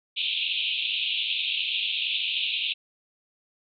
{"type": "band-pass noise", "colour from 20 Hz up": "pink", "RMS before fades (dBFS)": -28, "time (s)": [0.16, 2.74], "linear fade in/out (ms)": 20, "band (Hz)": [2500, 3800], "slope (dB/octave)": 96, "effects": []}